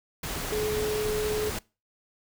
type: tone in noise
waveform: sine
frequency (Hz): 425.8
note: G#4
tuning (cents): +43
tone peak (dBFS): -26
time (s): 0.52-1.5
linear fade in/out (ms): 5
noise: pink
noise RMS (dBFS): -33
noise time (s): 0.23-1.59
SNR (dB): +4
effects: noise-tail reverb RT60 0.3 s tail -23 dB re dry